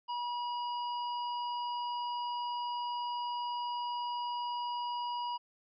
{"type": "harmonic tone", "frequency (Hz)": 966, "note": "B5", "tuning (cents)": -39, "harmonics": [1, 3, 5], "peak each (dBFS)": [-34, -45, -49], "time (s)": [0.08, 5.38], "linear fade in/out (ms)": 20, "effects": []}